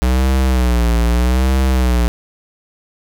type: tone with vibrato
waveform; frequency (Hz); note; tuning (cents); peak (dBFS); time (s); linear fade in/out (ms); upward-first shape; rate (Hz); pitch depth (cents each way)
square; 61.74; B1; 0; -12; 0.02-2.08; 0; sine; 0.8; 110
effects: none